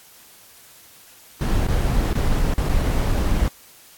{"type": "noise with dropouts", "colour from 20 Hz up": "brown", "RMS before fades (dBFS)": -19, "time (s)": [1.41, 3.48], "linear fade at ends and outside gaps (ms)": 1, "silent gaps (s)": [[1.669, 1.685], [2.13, 2.153], [2.539, 2.58], [2.687, 2.693]], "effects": ["white hiss -48 dBFS RMS until 3.97 s", "AAC 64 kbps"]}